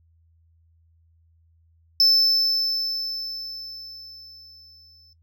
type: tone with exponential decay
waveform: triangle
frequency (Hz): 5274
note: E8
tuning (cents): 0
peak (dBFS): -12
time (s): 2-5.13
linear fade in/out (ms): 1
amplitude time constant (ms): 680
effects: noise-tail reverb RT60 0.1 s tail -18 dB re dry + added 82 Hz sine -57 dBFS peak until 5.22 s